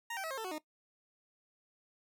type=tone with pitch steps; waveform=20% pulse; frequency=932.3 / 775 / 644.2 / 535.5 / 445.1 / 370 / 307.5 Hz; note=A#5 / G5 / E5 / C5 / A4 / F#4 / D#4; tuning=0 / -20 / -40 / +40 / +20 / 0 / -20 cents; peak=-33 dBFS; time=0.1-0.583 s; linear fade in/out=5 ms; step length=69 ms; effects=noise-tail reverb RT60 0.1 s tail -18 dB re dry